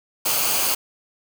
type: noise with comb filter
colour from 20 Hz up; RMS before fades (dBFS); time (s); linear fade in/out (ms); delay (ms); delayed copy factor
white; -21; 0.25-0.75; 10; 0.54; -0.5
effects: none